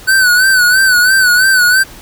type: tone with vibrato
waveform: square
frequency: 1505 Hz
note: F#6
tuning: 29 cents sharp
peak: -7 dBFS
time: 0.07-1.84 s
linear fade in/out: 20 ms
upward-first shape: sine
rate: 3 Hz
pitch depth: 72 cents each way
effects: pink hiss -35 dBFS RMS until 2.01 s